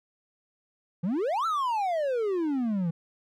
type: exponential two-way sweep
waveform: triangle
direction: up then down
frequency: 160.3 to 1362 to 160.3 Hz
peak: -23 dBFS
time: 1.03-2.91 s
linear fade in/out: 10 ms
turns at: 1.46 s
effects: none